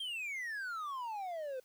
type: exponential sweep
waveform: triangle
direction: down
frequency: 3236 to 500 Hz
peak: -36 dBFS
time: 0-1.6 s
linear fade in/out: 5 ms
effects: white hiss -69 dBFS RMS until 1.64 s